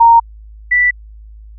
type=tone pair in turn; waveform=sine; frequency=927 / 1969.5 Hz; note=A#5 / B6; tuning=-10 / -5 cents; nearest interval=octave + minor second; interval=1305 cents; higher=second; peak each=-3 / -8 dBFS; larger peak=first; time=0-0.2 / 0.71-0.91 s; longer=neither; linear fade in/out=10 ms; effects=added 53 Hz sine -33 dBFS peak until 1.58 s